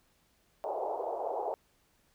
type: band-pass noise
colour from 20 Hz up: white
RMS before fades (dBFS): -35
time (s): 0.64-1.54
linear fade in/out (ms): 0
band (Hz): 400 to 860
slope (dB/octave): 48
effects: pink hiss -70 dBFS RMS until 2.14 s